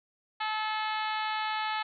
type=harmonic tone; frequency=432.4 Hz; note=A4; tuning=30 cents flat; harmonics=2 / 3 / 4 / 5 / 6 / 7 / 8 / 9 / 10; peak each=-32 / -36 / -38 / -40 / -42 / -43 / -44 / -45 / -46 dBFS; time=0.4-1.83 s; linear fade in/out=10 ms; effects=none